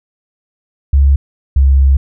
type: tone pair in turn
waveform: sine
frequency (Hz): 69.3 / 67.8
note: C#2 / C#2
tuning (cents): 0 / -38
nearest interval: unison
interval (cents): 38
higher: first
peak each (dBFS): -5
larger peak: neither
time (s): 0.93-1.16 / 1.56-1.97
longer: second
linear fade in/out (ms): 5
effects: none